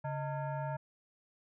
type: tone with frequency modulation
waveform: sine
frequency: 140.2 Hz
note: C#3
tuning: 20 cents sharp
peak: -34 dBFS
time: 0.04-0.77 s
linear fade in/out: 10 ms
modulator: 764 Hz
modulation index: 1.1
effects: none